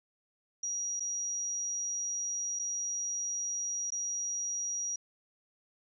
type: tone with dropouts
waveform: sine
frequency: 5750 Hz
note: F8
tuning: 50 cents sharp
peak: -32 dBFS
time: 0.63-4.96 s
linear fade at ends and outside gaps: 5 ms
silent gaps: 0.997-1.004 / 2.591-2.594 / 3.904-3.92 s
effects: none